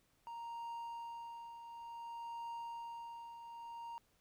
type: tone with tremolo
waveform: triangle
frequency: 932.3 Hz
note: A#5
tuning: in tune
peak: -40 dBFS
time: 0.27-3.98 s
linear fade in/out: 0 ms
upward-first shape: triangle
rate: 0.56 Hz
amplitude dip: 60%
effects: pink hiss -75 dBFS RMS until 4.2 s